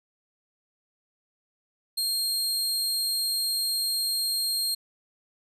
sawtooth tone, 4216 Hz, C8, 12 cents sharp, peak -22 dBFS, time 1.97-4.75 s, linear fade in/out 10 ms, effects resampled to 32000 Hz

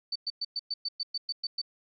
sine tone bursts, 4548 Hz, C#8, 44 cents sharp, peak -29 dBFS, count 11, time 0.12-1.616 s, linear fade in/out 5 ms, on 36 ms, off 110 ms, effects none

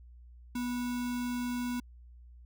sine tone with sample-and-hold, 244.4 Hz, B3, 18 cents flat, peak -31 dBFS, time 0.55-1.8 s, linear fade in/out 5 ms, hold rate 1225 Hz, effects added 60 Hz sine -50 dBFS peak until 2.45 s

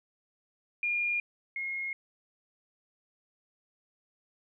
sine tone pair in turn, 2417 / 2153 Hz, D7 / C7, +49 / +49 cents, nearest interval major second, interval 200 cents, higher first, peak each -27 / -32 dBFS, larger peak first, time 0.83-1.2 / 1.56-1.93 s, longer neither, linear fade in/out 2 ms, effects none

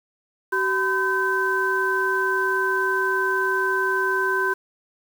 sine tone cluster, 381.7 / 1011 / 1542 Hz, G4 / B5 / G6, -46 / +40 / -29 cents, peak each -25 / -25 / -22 dBFS, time 0.52-4.54 s, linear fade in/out 10 ms, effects 7-bit

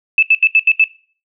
sine tone bursts, 2623 Hz, E7, 9 cents flat, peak -6 dBFS, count 6, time 0.18-0.841 s, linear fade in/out 2 ms, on 46 ms, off 77 ms, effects noise-tail reverb RT60 0.4 s tail -19 dB re dry

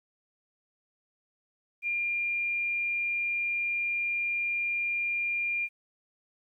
sine tone, 2400 Hz, D7, 37 cents sharp, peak -27 dBFS, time 1.82-5.69 s, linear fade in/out 50 ms, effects 11-bit

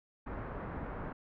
pink low-pass noise, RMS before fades -41 dBFS, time 0.26-1.13 s, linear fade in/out 10 ms, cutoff 1600 Hz, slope 24 dB/octave, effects none

